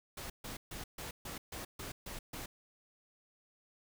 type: noise bursts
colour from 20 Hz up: pink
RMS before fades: -44 dBFS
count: 9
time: 0.17-2.46 s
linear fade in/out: 5 ms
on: 130 ms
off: 140 ms
effects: none